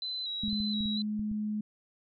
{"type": "tone with vibrato", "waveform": "sine", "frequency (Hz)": 3951, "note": "B7", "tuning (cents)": 0, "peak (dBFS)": -33, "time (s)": [0.02, 1.02], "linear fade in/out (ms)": 2, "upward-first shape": "square", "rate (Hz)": 2.1, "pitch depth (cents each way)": 36}
{"type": "tone with pitch glide", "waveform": "sine", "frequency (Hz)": [210.6, 211.9], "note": ["G#3", "G#3"], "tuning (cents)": [24, 35], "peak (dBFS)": -30, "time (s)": [0.43, 1.61], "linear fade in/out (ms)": 5, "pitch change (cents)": 11, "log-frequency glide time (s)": [0.6, 1.16]}
{"type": "clicks", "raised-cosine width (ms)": 5, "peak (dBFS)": -31, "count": 8, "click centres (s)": [0.437, 0.481, 0.53, 0.603, 0.807, 0.857, 1.195, 1.315]}
{"effects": []}